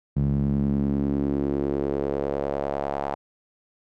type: tone with band-pass filter sweep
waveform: sawtooth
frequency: 70 Hz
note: C#2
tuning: 18 cents sharp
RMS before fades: -25 dBFS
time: 0.16-3.15 s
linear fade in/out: 10 ms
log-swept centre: 160 to 780 Hz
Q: 2.7
effects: none